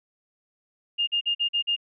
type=tone bursts; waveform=sine; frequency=2825 Hz; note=F7; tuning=19 cents sharp; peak=-21 dBFS; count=6; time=0.98-1.764 s; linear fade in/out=20 ms; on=94 ms; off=44 ms; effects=none